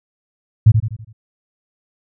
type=tone with echo; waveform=sine; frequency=110 Hz; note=A2; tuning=in tune; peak=-3 dBFS; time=0.66-0.72 s; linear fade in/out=10 ms; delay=82 ms; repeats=5; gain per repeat=-7 dB; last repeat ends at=1.13 s; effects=none